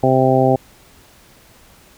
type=harmonic tone; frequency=130.81 Hz; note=C3; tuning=in tune; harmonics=1 / 2 / 3 / 4 / 5 / 6; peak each=-18 / -18 / -18 / -18 / -18 / -18 dBFS; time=0.03-0.56 s; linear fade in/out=5 ms; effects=pink hiss -48 dBFS RMS until 1.97 s